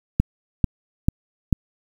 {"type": "click train", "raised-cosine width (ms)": 5, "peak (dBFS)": -3, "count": 4, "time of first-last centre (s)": [0.2, 1.527], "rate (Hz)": 2.26, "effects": ["7-bit"]}